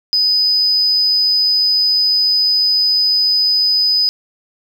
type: tone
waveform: sine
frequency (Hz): 4997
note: D#8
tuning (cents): +7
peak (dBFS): -10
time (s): 0.13-4.09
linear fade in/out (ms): 0
effects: tanh soft clip ceiling -6 dBFS + 7-bit